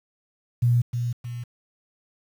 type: tone with echo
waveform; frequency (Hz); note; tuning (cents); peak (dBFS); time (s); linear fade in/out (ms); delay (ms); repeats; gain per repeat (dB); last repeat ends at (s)
sine; 120.5; B2; -42; -16; 0.62-0.82; 10; 310; 2; -7; 1.44
effects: 8-bit